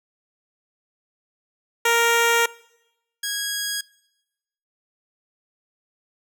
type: tone pair in turn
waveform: 10% pulse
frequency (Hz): 466.2 / 1649.9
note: A#4 / G#6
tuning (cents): 0 / -12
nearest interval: octave + minor seventh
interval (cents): 2188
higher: second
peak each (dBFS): -8 / -16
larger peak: first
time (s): 1.85-2.46 / 3.23-3.81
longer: first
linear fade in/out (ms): 5
effects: noise-tail reverb RT60 0.9 s tail -22 dB re dry